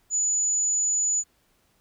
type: tone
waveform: sine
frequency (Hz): 6930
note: A8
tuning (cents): -27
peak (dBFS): -21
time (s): 0.1-1.24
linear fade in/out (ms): 50
effects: pink hiss -66 dBFS RMS until 1.8 s